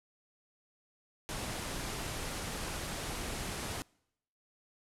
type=low-pass noise; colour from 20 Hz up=pink; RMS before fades=-39 dBFS; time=1.29-3.82 s; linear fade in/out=0 ms; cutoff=12000 Hz; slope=48 dB/octave; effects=noise-tail reverb RT60 0.8 s tail -26 dB re dry